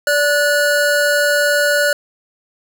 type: tone pair together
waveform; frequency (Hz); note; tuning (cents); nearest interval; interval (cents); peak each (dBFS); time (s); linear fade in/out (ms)
square; 581 / 1464; D5 / F#6; -19 / -19; octave + major third; 1600; -16; 0.07-1.93; 2
effects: none